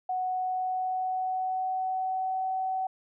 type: tone with pitch glide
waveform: sine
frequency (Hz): 740 to 755.5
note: F#5 to F#5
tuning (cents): 0 to +36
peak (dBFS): -27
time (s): 0.09-2.87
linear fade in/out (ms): 5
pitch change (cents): +36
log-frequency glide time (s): 0.26-2.47
effects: none